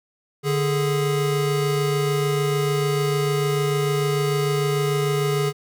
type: tone pair together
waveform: square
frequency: 147.34 / 415.3 Hz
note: D3 / G#4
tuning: +6 / 0 cents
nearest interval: octave + tritone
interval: 1794 cents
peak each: -23 / -23 dBFS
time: 0.43-5.53 s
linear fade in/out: 50 ms
effects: none

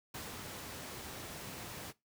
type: noise with ADSR envelope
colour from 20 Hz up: pink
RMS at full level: -43 dBFS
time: 0.14-1.93 s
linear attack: 6 ms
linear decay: 180 ms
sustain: -2 dB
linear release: 37 ms
effects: noise-tail reverb RT60 0.2 s tail -20 dB re dry + high-pass 80 Hz 12 dB/octave

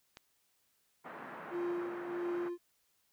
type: click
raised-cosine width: 0.2 ms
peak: -31 dBFS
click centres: 0.171 s
type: band-pass noise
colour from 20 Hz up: white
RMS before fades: -47 dBFS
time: 1.04-2.5 s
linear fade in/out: 20 ms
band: 160 to 1600 Hz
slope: 24 dB/octave
type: tone with tremolo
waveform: triangle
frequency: 349.2 Hz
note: F4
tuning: in tune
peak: -31 dBFS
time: 1.5-2.58 s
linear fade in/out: 50 ms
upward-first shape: sine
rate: 1.5 Hz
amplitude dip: 60%
effects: white hiss -75 dBFS RMS until 3.12 s

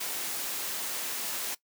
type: high-pass noise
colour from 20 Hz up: white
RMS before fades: -34 dBFS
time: 0-1.55 s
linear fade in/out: 10 ms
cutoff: 230 Hz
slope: 12 dB/octave
effects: noise-tail reverb RT60 0.1 s tail -19 dB re dry

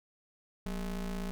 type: ring-modulated tone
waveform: square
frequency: 107.6 Hz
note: A2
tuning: 38 cents flat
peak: -32 dBFS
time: 0.66-1.31 s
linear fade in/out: 0 ms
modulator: 79.5 Hz
effects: none

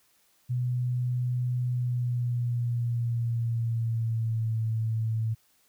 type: tone with pitch glide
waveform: sine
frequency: 124 to 111.76 Hz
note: B2 to A2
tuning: +7 to +27 cents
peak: -25 dBFS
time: 0.49-5.35 s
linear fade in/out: 20 ms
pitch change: -180 cents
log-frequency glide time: 1.68-4.57 s
effects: white hiss -66 dBFS RMS until 5.68 s

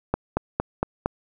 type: click train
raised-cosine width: 1 ms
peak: -7 dBFS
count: 5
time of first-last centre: 0.14-1.06 s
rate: 4.35 Hz
effects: none

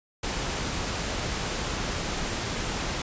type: noise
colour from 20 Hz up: pink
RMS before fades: -30 dBFS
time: 0.23-3.02 s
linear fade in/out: 5 ms
effects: resampled to 16000 Hz

